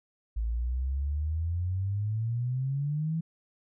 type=exponential sweep; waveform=sine; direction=up; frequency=54 to 165.5 Hz; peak=-27 dBFS; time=0.36-3.21 s; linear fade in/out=10 ms; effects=none